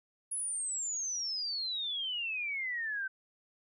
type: exponential sweep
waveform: sine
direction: down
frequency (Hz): 10548 to 1527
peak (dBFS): -33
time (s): 0.31-3.08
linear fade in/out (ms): 10
effects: none